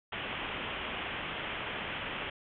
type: low-pass noise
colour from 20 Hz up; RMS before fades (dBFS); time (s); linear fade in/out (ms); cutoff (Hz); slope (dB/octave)
white; -38; 0.12-2.3; 5; 3300; 96
effects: none